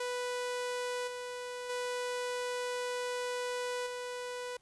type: tone with level steps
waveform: sawtooth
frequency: 493.9 Hz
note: B4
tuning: in tune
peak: -30 / -35 / -30 / -34 dBFS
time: 0-4.57 s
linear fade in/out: 5 ms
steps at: 1.07 / 1.69 / 3.86 s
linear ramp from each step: 10 ms
effects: pink hiss -70 dBFS RMS until 4.61 s + resampled to 24000 Hz